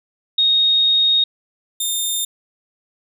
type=tone pair in turn; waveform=sine / 15% pulse; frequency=3729 / 3629 Hz; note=A#7 / A#7; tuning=0 / -47 cents; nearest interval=unison; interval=47 cents; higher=first; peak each=-12 dBFS; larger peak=neither; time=0.38-1.24 / 1.8-2.25 s; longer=first; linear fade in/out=5 ms; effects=none